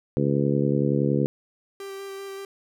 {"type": "harmonic tone", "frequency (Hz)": 70.7, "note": "C#2", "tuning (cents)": 35, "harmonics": [2, 3, 4, 5, 6, 7], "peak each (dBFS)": [-24, -26, -27, -28, -29, -29], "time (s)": [0.17, 1.26], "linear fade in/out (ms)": 0}
{"type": "tone with vibrato", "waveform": "45% pulse", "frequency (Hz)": 392, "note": "G4", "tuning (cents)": 0, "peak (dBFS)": -34, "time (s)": [1.8, 2.45], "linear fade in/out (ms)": 2, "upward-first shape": "square", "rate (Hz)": 5.2, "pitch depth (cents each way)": 9}
{"effects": []}